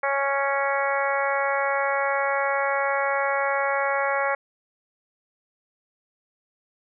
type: harmonic tone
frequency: 277.2 Hz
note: C#4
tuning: in tune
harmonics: 2 / 3 / 4 / 5 / 6 / 7 / 8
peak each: -26 / -28 / -29 / -30 / -31 / -31 / -32 dBFS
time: 0.03-4.35 s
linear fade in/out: 5 ms
effects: none